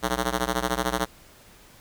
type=ring-modulated tone; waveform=5% pulse; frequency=123.8 Hz; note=B2; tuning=5 cents sharp; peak=-10 dBFS; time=0.02-1.06 s; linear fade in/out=20 ms; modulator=68.6 Hz; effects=pink hiss -52 dBFS RMS until 1.8 s